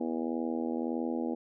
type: harmonic tone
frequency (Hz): 81.7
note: E2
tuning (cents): -15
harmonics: 3 / 4 / 5 / 6 / 7 / 8 / 9 / 10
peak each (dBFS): -33 / -35 / -42 / -39 / -45 / -46 / -48 / -45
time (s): 0-1.35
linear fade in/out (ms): 10
effects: none